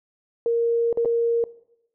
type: tone with dropouts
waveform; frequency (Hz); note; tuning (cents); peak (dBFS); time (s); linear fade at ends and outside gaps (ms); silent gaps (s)
sine; 466.2; A#4; 0; -18; 0.46-1.44; 1; 0.928-0.973 / 1.049-1.056
effects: noise-tail reverb RT60 0.8 s tail -20 dB re dry